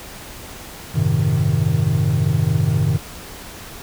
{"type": "chord", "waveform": "triangle", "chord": "F# diminished seventh", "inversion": "none", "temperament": "equal with one note detuned", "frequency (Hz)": [92.5, 107.36, 130.81, 155.56], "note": ["F#2", "A2", "C3", "Eb3"], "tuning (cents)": [0, -42, 0, 0], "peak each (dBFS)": [-21, -19, -18, -17], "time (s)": [0.94, 2.98], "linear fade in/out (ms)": 20, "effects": ["pink hiss -36 dBFS RMS until 3.82 s"]}